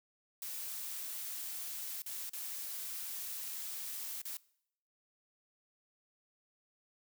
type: noise with dropouts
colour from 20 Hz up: blue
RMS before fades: -42 dBFS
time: 0.42-4.37 s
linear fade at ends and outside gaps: 1 ms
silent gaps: 2.02-2.062 / 2.294-2.333 / 4.217-4.253 s
effects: noise-tail reverb RT60 0.7 s tail -22 dB re dry